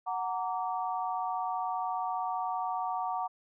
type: chord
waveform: sine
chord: Gb augmented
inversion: none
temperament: just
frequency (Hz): 740 / 925 / 1156.2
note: Gb5 / Bb5 / D6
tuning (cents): 0 / -14 / -27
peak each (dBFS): -33 / -35 / -37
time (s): 0.06-3.28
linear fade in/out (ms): 20
effects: none